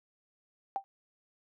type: tone with exponential decay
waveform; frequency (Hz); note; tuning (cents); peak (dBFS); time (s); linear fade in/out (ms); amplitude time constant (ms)
sine; 784; G5; 0; -25; 0.76-0.84; 0; 17
effects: high-pass 300 Hz 12 dB/octave